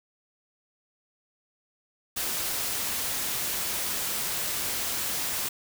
white noise, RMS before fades -30 dBFS, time 2.16-5.49 s, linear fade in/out 10 ms, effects none

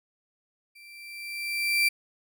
35% pulse tone with level ramp, 2349 Hz, D7, in tune, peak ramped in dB -47 to -17 dBFS, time 0.75-1.89 s, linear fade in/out 10 ms, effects none

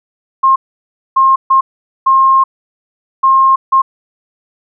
sine tone bursts at uneven times, 1067 Hz, C6, 34 cents sharp, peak -5 dBFS, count 6, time 0.43-0.56 / 1.16-1.36 / 1.5-1.61 / 2.06-2.44 / 3.23-3.56 / 3.72-3.82 s, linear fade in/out 10 ms, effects none

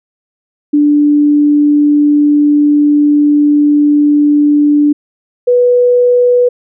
sine tone pair in turn, 293.7 / 491 Hz, D4 / B4, 0 / -10 cents, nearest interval major sixth, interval 890 cents, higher second, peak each -5 dBFS, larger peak neither, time 0.73-4.93 / 5.47-6.49 s, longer first, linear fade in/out 10 ms, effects none

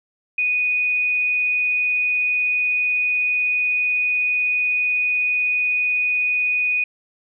sine tone, 2479 Hz, D#7, 7 cents flat, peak -17 dBFS, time 0.38-6.84 s, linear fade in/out 5 ms, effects none

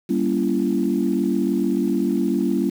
sine chord, G diminished seventh, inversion none, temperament just, 196 / 235.2 / 282.2 / 338.7 Hz, G3 / Bb3 / Db4 / Fb4, 0 / +16 / +31 / +47 cents, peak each -23 dBFS, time 0.09-2.7 s, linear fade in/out 10 ms, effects tanh soft clip ceiling -8 dBFS + 7-bit

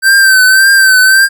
square tone with vibrato, 1552 Hz, G6, 18 cents flat, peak -4 dBFS, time 0.02-1.29 s, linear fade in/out 50 ms, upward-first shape triangle, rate 1.8 Hz, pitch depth 57 cents each way, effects none

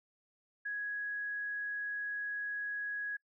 sine tone, 1666 Hz, G#6, 5 cents sharp, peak -35 dBFS, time 0.65-3.17 s, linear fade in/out 10 ms, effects noise-tail reverb RT60 0.1 s tail -25 dB re dry

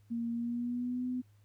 sine tone with pitch glide, 233.1 to 251.3 Hz, A#3 to B3, 0 to +30 cents, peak -32 dBFS, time 0.1-1.22 s, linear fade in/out 20 ms, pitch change +130 cents, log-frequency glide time 0.31-1.06 s, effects added 103 Hz sine -60 dBFS peak until 1.44 s + pink hiss -74 dBFS RMS until 1.44 s

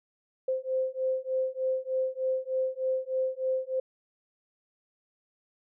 sine beating tone pair, 519 / 522.3 Hz, C5 / C5, -14 / -3 cents, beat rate 3.3 Hz, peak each -30 dBFS, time 0.48-3.8 s, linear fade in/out 5 ms, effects none

